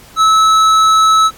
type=tone with hard clipping; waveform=triangle; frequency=1300 Hz; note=E6; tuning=24 cents flat; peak=-8 dBFS; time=0.16-1.31 s; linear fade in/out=50 ms; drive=14 dB; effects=pink hiss -40 dBFS RMS until 1.37 s + AAC 64 kbps